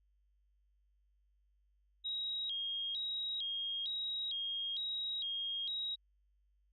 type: tone with vibrato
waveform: sine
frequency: 3520 Hz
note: A7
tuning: in tune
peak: -36 dBFS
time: 2.04-5.96 s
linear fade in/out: 20 ms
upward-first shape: square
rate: 1.1 Hz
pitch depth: 140 cents each way
effects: added 50 Hz sine -70 dBFS peak until 6.72 s